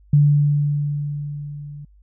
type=tone with level ramp; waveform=sine; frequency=145.8 Hz; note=D3; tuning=12 cents flat; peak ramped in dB=-9 to -33 dBFS; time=0.13-1.85 s; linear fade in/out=5 ms; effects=added 50 Hz sine -48 dBFS peak until 2.02 s